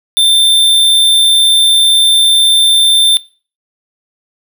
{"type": "tone", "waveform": "square", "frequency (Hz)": 3571, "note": "A7", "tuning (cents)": 25, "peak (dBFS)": -7, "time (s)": [0.17, 3.17], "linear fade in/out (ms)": 0, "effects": ["noise-tail reverb RT60 0.4 s tail -21 dB re dry"]}